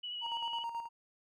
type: tone with vibrato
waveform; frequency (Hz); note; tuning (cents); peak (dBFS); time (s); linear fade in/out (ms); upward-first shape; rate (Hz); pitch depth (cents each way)
sine; 2935; F#7; -15; -38; 0.03-0.64; 10; sine; 12; 21
type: tone with tremolo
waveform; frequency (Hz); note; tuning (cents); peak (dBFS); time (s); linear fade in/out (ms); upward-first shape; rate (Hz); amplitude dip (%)
triangle; 930; A#5; -4; -33; 0.21-0.89; 50; square; 9.3; 55
effects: none